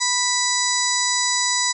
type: harmonic tone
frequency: 987.8 Hz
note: B5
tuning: in tune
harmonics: 1 / 2 / 4 / 5 / 6 / 7 / 8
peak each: -26 / -26 / -26 / -26 / -26 / -26 / -26 dBFS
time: 0-1.73 s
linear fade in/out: 20 ms
effects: none